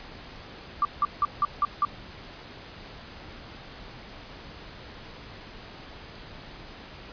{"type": "tone bursts", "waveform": "sine", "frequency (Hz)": 1174.7, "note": "D6", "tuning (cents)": 0, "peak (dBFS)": -19, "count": 6, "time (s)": [0.82, 1.85], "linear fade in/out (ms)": 2, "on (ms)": 30, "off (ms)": 170, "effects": ["pink hiss -44 dBFS RMS until 7.12 s", "resampled to 11025 Hz"]}